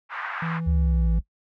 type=band-pass noise; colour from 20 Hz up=white; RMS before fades=-32 dBFS; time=0.09-0.61 s; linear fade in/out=50 ms; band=960 to 1700 Hz; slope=24 dB/octave
type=tone with vibrato; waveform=triangle; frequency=164.81 Hz; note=E3; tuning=in tune; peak=-24 dBFS; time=0.42-1.19 s; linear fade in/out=5 ms; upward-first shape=sine; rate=11 Hz; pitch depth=8 cents each way
type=linear sweep; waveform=sine; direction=down; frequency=76.4 to 53.1 Hz; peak=-19 dBFS; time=0.66-1.21 s; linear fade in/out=20 ms
effects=noise-tail reverb RT60 0.1 s tail -19 dB re dry